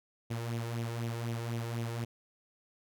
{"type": "tone with flanger", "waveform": "sawtooth", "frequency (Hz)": 116.54, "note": "A#2", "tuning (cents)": 0, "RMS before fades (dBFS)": -36, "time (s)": [0.3, 2.05], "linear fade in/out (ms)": 10, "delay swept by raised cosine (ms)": [0.31, 2.31], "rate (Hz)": 4, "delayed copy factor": 0.6, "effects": []}